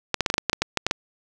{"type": "clicks", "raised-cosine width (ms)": 0.2, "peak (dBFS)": -3, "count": 12, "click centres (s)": [0.143, 0.207, 0.262, 0.301, 0.341, 0.381, 0.497, 0.531, 0.62, 0.773, 0.866, 0.911], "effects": []}